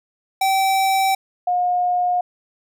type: tone pair in turn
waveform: square / sine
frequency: 772 / 716.9 Hz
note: G5 / F5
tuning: -27 / +45 cents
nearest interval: minor second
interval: 128 cents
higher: first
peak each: -16 dBFS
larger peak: neither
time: 0.41-1.15 / 1.47-2.21 s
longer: neither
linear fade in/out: 5 ms
effects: none